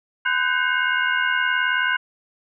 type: tone cluster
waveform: sine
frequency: 1017 / 1498 / 1577 / 2163 / 2830 Hz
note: C6 / F#6 / G6 / C#7 / F7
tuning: -50 / +21 / +10 / -43 / +22 cents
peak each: -27 / -21 / -24 / -29 / -29 dBFS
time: 0.25-1.97 s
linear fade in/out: 10 ms
effects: none